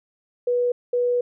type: tone bursts at uneven times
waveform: sine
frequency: 488.4 Hz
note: B4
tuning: 19 cents flat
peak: -18 dBFS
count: 2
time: 0.47-0.72 / 0.93-1.21 s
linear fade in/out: 5 ms
effects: none